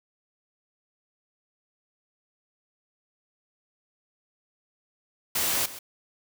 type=noise with echo; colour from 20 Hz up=white; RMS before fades=-26 dBFS; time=5.35-5.66 s; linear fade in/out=5 ms; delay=130 ms; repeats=1; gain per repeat=-15 dB; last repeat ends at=5.79 s; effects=none